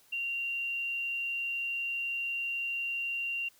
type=tone; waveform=sine; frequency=2766 Hz; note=F7; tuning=17 cents flat; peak=-31 dBFS; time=0.12-3.49 s; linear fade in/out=10 ms; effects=white hiss -63 dBFS RMS until 3.59 s